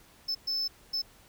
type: tone bursts at uneven times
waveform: triangle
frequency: 5260 Hz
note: E8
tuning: 5 cents flat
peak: -27 dBFS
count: 3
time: 0.28-0.35 / 0.47-0.68 / 0.93-1.02 s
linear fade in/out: 10 ms
effects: pink hiss -58 dBFS RMS until 1.28 s